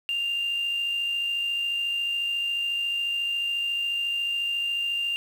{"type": "tone with amplitude modulation", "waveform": "sine", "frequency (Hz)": 2794, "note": "F7", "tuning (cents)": 0, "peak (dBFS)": -22, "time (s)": [0.09, 5.16], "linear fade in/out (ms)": 0, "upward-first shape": "sine", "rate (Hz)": 54.1, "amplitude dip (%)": 35, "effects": ["tanh soft clip ceiling -20 dBFS", "8-bit"]}